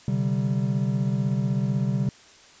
triangle chord, C suspended second, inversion none, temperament equal with one note detuned, 130.81 / 146.83 / 193.08 Hz, C3 / D3 / G3, 0 / 0 / -26 cents, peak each -23 / -26 / -24 dBFS, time 0.08-2.09 s, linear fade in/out 2 ms, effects white hiss -51 dBFS RMS until 2.6 s + resampled to 16000 Hz

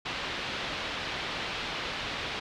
white low-pass noise, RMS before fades -35 dBFS, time 0.05-2.4 s, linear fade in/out 10 ms, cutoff 3800 Hz, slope 24 dB/octave, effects none

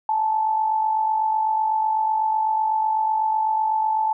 sine tone with amplitude modulation, 873 Hz, A5, 14 cents flat, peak -16 dBFS, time 0.09-4.13 s, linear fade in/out 2 ms, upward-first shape sine, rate 48 Hz, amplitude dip 50%, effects none

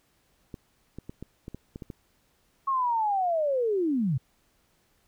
clicks, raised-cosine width 3 ms, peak -25 dBFS, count 9, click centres 0.542 / 0.986 / 1.095 / 1.226 / 1.481 / 1.546 / 1.759 / 1.822 / 1.902 s
sine linear sweep, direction down, 1102 to 116.54 Hz, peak -23 dBFS, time 2.67-4.18 s, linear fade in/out 10 ms
effects pink hiss -68 dBFS RMS until 5.07 s

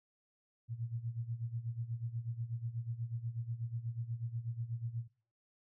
sine tone with tremolo, 116.54 Hz, A#2, in tune, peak -34 dBFS, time 0.68-5.08 s, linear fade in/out 50 ms, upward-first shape sine, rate 8.2 Hz, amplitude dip 85%, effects noise-tail reverb RT60 0.4 s tail -19 dB re dry

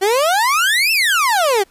30% pulse exponential two-way sweep, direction up then down, 370.6 to 2733 to 370.6 Hz, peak -10 dBFS, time 0.01-1.64 s, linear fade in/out 20 ms, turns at 0.92 s, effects pink hiss -54 dBFS RMS until 1.7 s + resampled to 32000 Hz

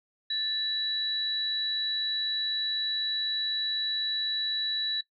sine tone pair together, 1760 / 3928 Hz, A6 / B7, 0 / -10 cents, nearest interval octave + major second, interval 1390 cents, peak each -38 / -28 dBFS, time 0.3-5.01 s, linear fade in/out 5 ms, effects noise-tail reverb RT60 0.1 s tail -17 dB re dry

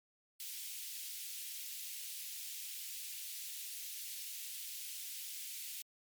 white high-pass noise, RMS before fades -45 dBFS, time 0.4-5.82 s, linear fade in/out 0 ms, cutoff 2400 Hz, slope 24 dB/octave, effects MP3 96 kbps

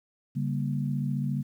sine chord, G diminished, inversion second, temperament just, 141.12 / 196 / 235.2 Hz, Db3 / G3 / Bb3, +31 / 0 / +16 cents, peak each -28 / -33 / -33 dBFS, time 0.35-1.43 s, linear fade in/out 20 ms, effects 10-bit

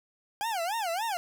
40% pulse tone with vibrato, 783 Hz, G5, 2 cents flat, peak -28 dBFS, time 0.41-1.17 s, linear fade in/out 0 ms, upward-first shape sine, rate 3.5 Hz, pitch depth 290 cents each way, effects none

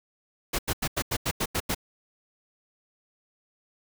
pink noise bursts, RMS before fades -27 dBFS, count 9, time 0.53-1.748 s, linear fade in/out 10 ms, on 58 ms, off 87 ms, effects none

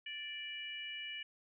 harmonic tone, 586 Hz, D5, 4 cents flat, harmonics 3 / 4 / 5, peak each -49 / -46 / -44 dBFS, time 0.06-1.23 s, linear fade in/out 5 ms, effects none

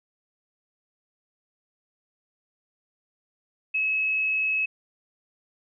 sine tone, 2576 Hz, E7, 41 cents flat, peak -22 dBFS, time 3.74-4.66 s, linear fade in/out 10 ms, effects none

